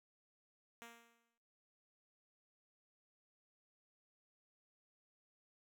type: tone with exponential decay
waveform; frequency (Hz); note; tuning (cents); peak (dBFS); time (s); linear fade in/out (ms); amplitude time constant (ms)
5% pulse; 233.1; A#3; 0; -39; 0.82-1.38; 0; 120
effects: noise-tail reverb RT60 1.0 s tail -23 dB re dry